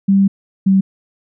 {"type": "tone pair in turn", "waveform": "sine", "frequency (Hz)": [196, 192.63], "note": ["G3", "G3"], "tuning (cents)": [0, -30], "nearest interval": "unison", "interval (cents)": 30, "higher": "first", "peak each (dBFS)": -8, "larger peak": "neither", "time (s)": [[0.08, 0.28], [0.66, 0.81]], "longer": "first", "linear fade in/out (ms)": 10, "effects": []}